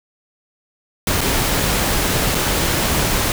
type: noise with dropouts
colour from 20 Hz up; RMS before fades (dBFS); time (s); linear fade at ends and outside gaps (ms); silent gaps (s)
pink; -18; 1.07-3.32; 1; 1.208-1.213 / 2.347-2.351
effects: none